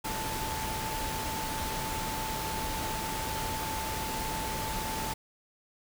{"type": "tone in noise", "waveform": "sine", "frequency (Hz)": 880, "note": "A5", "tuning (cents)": 0, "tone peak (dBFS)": -36, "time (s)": [0.04, 5.14], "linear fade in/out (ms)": 10, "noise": "pink", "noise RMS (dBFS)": -35, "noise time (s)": [0.04, 5.14], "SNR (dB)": -4, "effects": []}